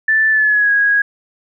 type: tone with pitch glide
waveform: sine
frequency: 1760 to 1651.7 Hz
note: A6 to G#6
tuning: 0 to -10 cents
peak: -10 dBFS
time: 0.08-1.02 s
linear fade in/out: 5 ms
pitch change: -110 cents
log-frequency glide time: 0.3-0.71 s
effects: none